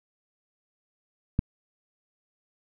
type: click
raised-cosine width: 5 ms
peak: -10 dBFS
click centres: 1.391 s
effects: none